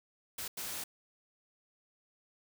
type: noise bursts at uneven times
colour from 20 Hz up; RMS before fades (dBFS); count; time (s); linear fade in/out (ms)
white; -40; 2; 0.38-0.48 / 0.57-0.84; 5
effects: none